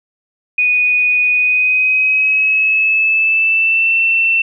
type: tone with pitch glide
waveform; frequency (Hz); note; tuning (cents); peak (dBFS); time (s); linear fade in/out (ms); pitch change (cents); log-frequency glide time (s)
sine; 2477 to 2686; D#7 to E7; -8 to +32; -10; 0.58-4.42; 5; +140; 1.32-3.98
effects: none